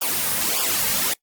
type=noise with flanger; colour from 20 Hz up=white; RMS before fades=-22 dBFS; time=0.01-1.14 s; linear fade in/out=10 ms; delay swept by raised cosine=0.49 to 2.99 ms; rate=1.7 Hz; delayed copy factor=-0.85; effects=noise-tail reverb RT60 0.1 s tail -21 dB re dry + Opus 24 kbps